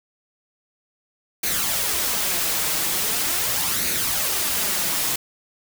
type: noise with flanger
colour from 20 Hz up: white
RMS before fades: -23 dBFS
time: 1.43-5.16 s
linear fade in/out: 5 ms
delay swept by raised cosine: 0.46 to 6.46 ms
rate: 0.41 Hz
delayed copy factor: +0.5
effects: none